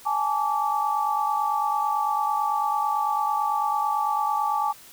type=tone cluster; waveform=sine; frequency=827 / 876 / 1157 Hz; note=G#5 / A5 / D6; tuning=-8 / -8 / -26 cents; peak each=-26 dBFS; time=0.05-4.73 s; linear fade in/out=20 ms; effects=white hiss -48 dBFS RMS until 4.92 s